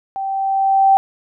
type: tone with level ramp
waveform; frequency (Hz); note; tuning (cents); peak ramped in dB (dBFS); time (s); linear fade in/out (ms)
sine; 778; G5; -13; -21 to -7; 0.16-0.97; 0
effects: none